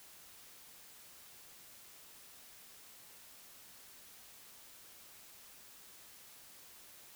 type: silence
effects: white hiss -57 dBFS RMS until 7.15 s